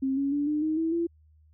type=tone with pitch steps; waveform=sine; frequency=267.1 / 277.8 / 288.9 / 300.5 / 312.5 / 325.1 / 338.1 Hz; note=C4 / C#4 / D4 / D4 / D#4 / E4 / E4; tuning=+36 / +4 / -28 / +40 / +8 / -24 / +44 cents; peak=-24 dBFS; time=0.02-1.07 s; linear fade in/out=10 ms; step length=150 ms; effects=added 77 Hz sine -56 dBFS peak until 1.53 s